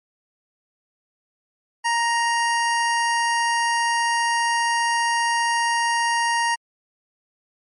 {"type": "tone", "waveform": "25% pulse", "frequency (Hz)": 935, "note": "A#5", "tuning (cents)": 5, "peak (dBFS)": -15, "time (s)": [1.84, 6.56], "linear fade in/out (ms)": 20, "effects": ["MP3 48 kbps"]}